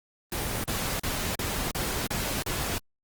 pink noise bursts, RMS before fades -30 dBFS, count 7, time 0.32-2.782 s, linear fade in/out 2 ms, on 320 ms, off 37 ms, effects Opus 24 kbps

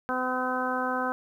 harmonic tone, 254.6 Hz, C4, 47 cents flat, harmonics 1 / 2 / 3 / 4 / 5 / 6, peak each -33 / -33 / -33 / -33 / -33 / -33 dBFS, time 0.09-1.12 s, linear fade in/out 0 ms, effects 10-bit

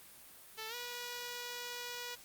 5% pulse tone with pitch glide, 440 to 485.4 Hz, A4 to B4, 0 to -30 cents, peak -30 dBFS, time 0.57-2.16 s, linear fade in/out 20 ms, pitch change +170 cents, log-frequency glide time 0.68-0.75 s, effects white hiss -56 dBFS RMS until 2.24 s + Opus 32 kbps

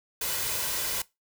white noise with comb filter, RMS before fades -30 dBFS, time 0.21-1.02 s, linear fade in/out 5 ms, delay 2 ms, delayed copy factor +0.5, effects noise-tail reverb RT60 0.2 s tail -20 dB re dry

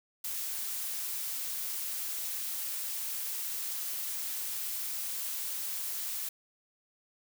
blue noise, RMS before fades -36 dBFS, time 0.24-6.29 s, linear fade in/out 5 ms, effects none

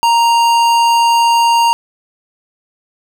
sine tone with tanh clipping, 932.3 Hz, A#5, in tune, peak -10 dBFS, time 0.03-1.73 s, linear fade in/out 0 ms, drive 18 dB, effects none

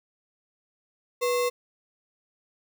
sine tone with sample-and-hold, 489.4 Hz, B4, 16 cents flat, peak -22 dBFS, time 1.21-1.5 s, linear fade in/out 20 ms, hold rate 1575 Hz, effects none

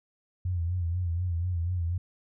sine tone with vibrato, 87.31 Hz, F2, in tune, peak -26 dBFS, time 0.45-1.98 s, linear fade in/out 5 ms, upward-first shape sine, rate 4.1 Hz, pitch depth 81 cents each way, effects none

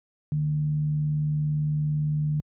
sine tone with frequency modulation, 150 Hz, D3, 37 cents sharp, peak -22 dBFS, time 0.32-2.4 s, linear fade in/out 0 ms, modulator 77.7 Hz, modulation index 0.21, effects high-pass 80 Hz 12 dB/octave

